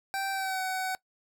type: tone with pitch glide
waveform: 25% pulse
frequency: 780 to 751.7 Hz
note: G5 to F#5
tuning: -9 to +27 cents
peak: -26 dBFS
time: 0.14-0.95 s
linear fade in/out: 0 ms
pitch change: -64 cents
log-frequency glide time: 0.31-0.61 s
effects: noise-tail reverb RT60 0.1 s tail -21 dB re dry